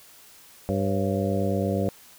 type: harmonic tone with a mistuned harmonic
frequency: 98 Hz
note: G2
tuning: in tune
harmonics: 1 / 2 / 3 / 4 / 5 / 6 / 7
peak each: -28 / -27 / -32 / -32 / -31 / -30 / -35 dBFS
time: 0.69-1.89 s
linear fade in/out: 0 ms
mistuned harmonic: 6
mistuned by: -89 cents
effects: white hiss -51 dBFS RMS until 2.18 s